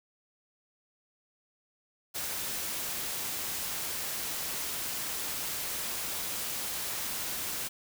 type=noise; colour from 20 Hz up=white; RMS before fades=-35 dBFS; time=2.14-7.69 s; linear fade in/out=20 ms; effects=none